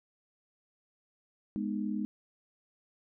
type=chord; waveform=sine; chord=G# minor; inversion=none; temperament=equal with one note detuned; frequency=207.7 / 246.9 / 306.5 Hz; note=G#3 / B3 / D#4; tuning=0 / 0 / -26 cents; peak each=-33 / -37 / -37 dBFS; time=1.56-2.05 s; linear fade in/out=0 ms; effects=none